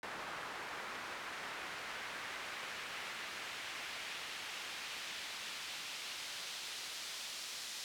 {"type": "noise with band-pass filter sweep", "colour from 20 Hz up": "pink", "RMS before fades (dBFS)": -45, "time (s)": [0.03, 7.84], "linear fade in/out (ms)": 0, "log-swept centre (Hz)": [1300, 4700], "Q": 0.99, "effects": []}